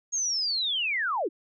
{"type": "linear sweep", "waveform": "sine", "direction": "down", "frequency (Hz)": [6645, 262.6], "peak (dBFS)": -25, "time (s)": [0.12, 1.29], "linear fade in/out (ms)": 20, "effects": []}